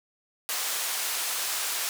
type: band-pass noise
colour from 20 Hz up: white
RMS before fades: -30 dBFS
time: 0.49-1.89 s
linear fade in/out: 0 ms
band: 640 to 13000 Hz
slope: 12 dB/octave
effects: none